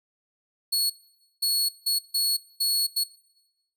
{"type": "tone bursts at uneven times", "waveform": "sawtooth", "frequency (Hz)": 4365, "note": "C#8", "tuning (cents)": -28, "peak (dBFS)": -19, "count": 6, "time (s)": [[0.72, 0.9], [1.42, 1.69], [1.86, 1.99], [2.14, 2.37], [2.6, 2.87], [2.96, 3.04]], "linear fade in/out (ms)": 10, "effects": ["noise-tail reverb RT60 1.0 s tail -21 dB re dry"]}